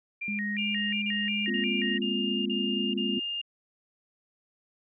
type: tone with vibrato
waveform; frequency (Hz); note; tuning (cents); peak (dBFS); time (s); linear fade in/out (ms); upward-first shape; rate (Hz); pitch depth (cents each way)
sine; 2112; C7; +16; -31; 0.21-1.99; 10; square; 2.8; 210
type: tone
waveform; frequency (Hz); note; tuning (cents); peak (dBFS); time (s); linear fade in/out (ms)
sine; 206.5; G#3; -10; -31; 0.28-3.18; 2
type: tone bursts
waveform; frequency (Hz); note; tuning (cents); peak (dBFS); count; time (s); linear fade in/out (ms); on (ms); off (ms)
sine; 2817; F7; +14; -30; 6; 0.58-3.415; 5; 440; 39
type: chord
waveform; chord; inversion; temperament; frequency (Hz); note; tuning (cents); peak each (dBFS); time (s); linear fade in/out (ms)
sine; Bb suspended second; none; equal with one note detuned; 237 / 261.6 / 349.2; Bb3 / C4 / F4; +29 / 0 / 0; -34; 1.47-3.2; 10
effects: none